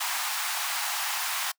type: high-pass noise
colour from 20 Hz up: pink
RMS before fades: -30 dBFS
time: 0-1.52 s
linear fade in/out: 10 ms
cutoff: 770 Hz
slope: 48 dB/octave
effects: noise-tail reverb RT60 0.1 s tail -25 dB re dry